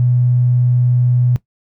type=tone with tanh clipping; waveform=triangle; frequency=123.47 Hz; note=B2; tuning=in tune; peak=-10 dBFS; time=0-1.36 s; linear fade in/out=0 ms; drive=3 dB; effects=noise-tail reverb RT60 0.1 s tail -17 dB re dry